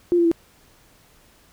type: tone with pitch steps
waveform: sine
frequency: 349.7 / 341.5 / 333.5 Hz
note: F4 / F4 / E4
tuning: +2 / -39 / +20 cents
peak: -14 dBFS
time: 0.12-0.315 s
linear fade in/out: 0 ms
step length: 65 ms
effects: pink hiss -55 dBFS RMS until 1.52 s